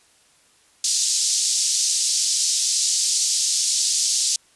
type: band-pass noise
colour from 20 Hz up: pink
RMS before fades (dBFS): -21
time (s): 0.84-4.36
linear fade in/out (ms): 2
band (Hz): 4800 to 8400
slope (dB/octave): 24
effects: white hiss -57 dBFS RMS until 4.55 s + resampled to 24000 Hz